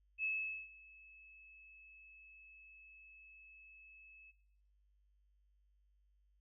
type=tone with ADSR envelope; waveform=sine; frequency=2597 Hz; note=E7; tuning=26 cents flat; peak=-34 dBFS; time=0.18-4.32 s; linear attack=57 ms; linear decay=440 ms; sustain=-24 dB; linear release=24 ms; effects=noise-tail reverb RT60 1.0 s tail -17 dB re dry + added 50 Hz sine -70 dBFS peak until 6.4 s